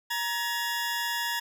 20% pulse tone pair together, 941.5 / 1697 Hz, A#5 / G#6, +17 / +37 cents, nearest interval minor seventh, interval 1020 cents, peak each -26 dBFS, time 0.1-1.4 s, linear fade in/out 10 ms, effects none

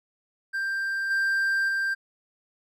triangle tone with level steps, 1580 Hz, G6, 13 cents sharp, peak -24 / -20 / -22 dBFS, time 0.53-1.95 s, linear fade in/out 20 ms, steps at 1.1 / 1.68 s, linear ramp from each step 10 ms, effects none

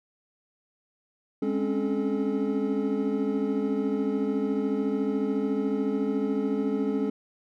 triangle tone cluster, 205.6 / 265.9 / 279.8 / 430.7 Hz, G#3 / C4 / C#4 / A4, -17 / +28 / +16 / -37 cents, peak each -28 dBFS, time 1.42-7.1 s, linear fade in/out 5 ms, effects none

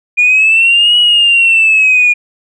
sine linear two-way sweep, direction up then down, 2425 to 2927 to 2425 Hz, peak -4 dBFS, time 0.17-2.14 s, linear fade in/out 20 ms, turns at 0.98 s, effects tanh soft clip ceiling -1 dBFS

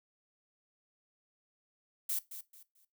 violet noise with echo, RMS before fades -34 dBFS, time 2.09-2.19 s, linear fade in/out 5 ms, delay 220 ms, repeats 3, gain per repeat -11 dB, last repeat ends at 2.85 s, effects noise-tail reverb RT60 0.2 s tail -17 dB re dry

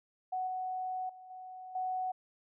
sine tone with level steps, 743 Hz, F#5, 7 cents sharp, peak -32 / -34 / -49 / -44 / -32 dBFS, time 0.32-2.12 s, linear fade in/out 10 ms, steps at 0.47 / 1.09 / 1.3 / 1.75 s, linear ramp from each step 5 ms, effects none

